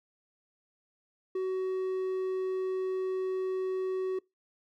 triangle tone, 375.2 Hz, F#4, 24 cents sharp, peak -27 dBFS, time 1.35-4.19 s, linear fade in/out 5 ms, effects noise-tail reverb RT60 0.2 s tail -24 dB re dry

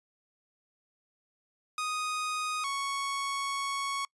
sawtooth tone pair in turn, 1244.5 / 1108.7 Hz, D#6 / C#6, 0 / 0 cents, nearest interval major second, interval 200 cents, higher first, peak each -27 dBFS, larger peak neither, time 1.78-2.64 / 2.64-4.05 s, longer second, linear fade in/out 2 ms, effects noise-tail reverb RT60 0.1 s tail -26 dB re dry + resampled to 24000 Hz

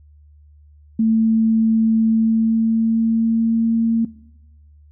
sine tone with pitch glide, 223 to 227.7 Hz, A3 to A#3, +23 to -40 cents, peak -13 dBFS, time 0.99-4.05 s, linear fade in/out 5 ms, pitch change +37 cents, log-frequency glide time 2.07-3.74 s, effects noise-tail reverb RT60 0.9 s tail -20 dB re dry + added 74 Hz sine -45 dBFS peak until 4.91 s

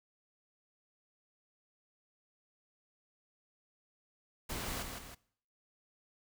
pink noise with echo, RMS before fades -40 dBFS, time 4.49-4.83 s, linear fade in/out 10 ms, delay 160 ms, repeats 2, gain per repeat -5 dB, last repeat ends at 5.15 s, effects noise-tail reverb RT60 0.6 s tail -21 dB re dry

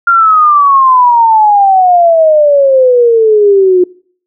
sine exponential sweep, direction down, 1400 to 356 Hz, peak -3 dBFS, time 0.07-3.84 s, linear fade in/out 5 ms, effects noise-tail reverb RT60 0.5 s tail -22 dB re dry

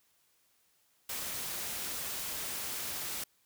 white noise, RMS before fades -38 dBFS, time 1.09-3.24 s, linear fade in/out 5 ms, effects white hiss -71 dBFS RMS until 3.45 s

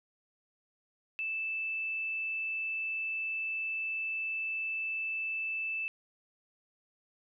sine tone, 2637 Hz, E7, in tune, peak -32 dBFS, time 1.19-5.88 s, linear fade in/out 0 ms, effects none

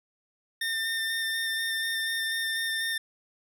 25% pulse tone with vibrato, 1808 Hz, A6, 47 cents sharp, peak -24 dBFS, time 0.61-2.98 s, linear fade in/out 5 ms, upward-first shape square, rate 4.1 Hz, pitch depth 11 cents each way, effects none

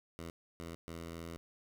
10% pulse tone bursts at uneven times, 83.5 Hz, E2, 23 cents sharp, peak -35 dBFS, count 3, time 0.19-0.3 / 0.6-0.75 / 0.88-1.37 s, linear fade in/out 0 ms, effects none

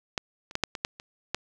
clicks, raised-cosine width 0.2 ms, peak -10 / -26 / -10 / -6 / -17 / -9 / -25 / -10 dBFS, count 8, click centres 0.178 / 0.511 / 0.554 / 0.637 / 0.752 / 0.849 / 0.999 / 1.346 s, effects none

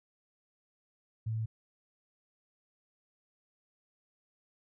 sine tone, 111.1 Hz, A2, 17 cents sharp, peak -31 dBFS, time 1.26-1.46 s, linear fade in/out 10 ms, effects none

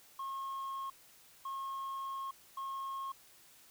sine tone bursts at uneven times, 1081 Hz, C#6, 44 cents flat, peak -35 dBFS, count 3, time 0.19-0.9 / 1.45-2.31 / 2.57-3.12 s, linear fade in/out 5 ms, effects tanh soft clip ceiling -37 dBFS + white hiss -61 dBFS RMS until 3.7 s

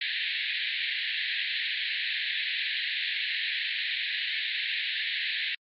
pink band-pass noise, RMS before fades -31 dBFS, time 0.01-5.55 s, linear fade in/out 5 ms, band 1700 to 4200 Hz, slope 96 dB/octave, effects AAC 64 kbps

